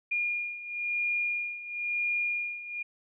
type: beating tone pair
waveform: sine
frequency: 2421 / 2421.99 Hz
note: D#7 / D#7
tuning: -48 / -47 cents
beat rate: 0.99 Hz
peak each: -34 / -30 dBFS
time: 0.11-2.83 s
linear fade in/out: 10 ms
effects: none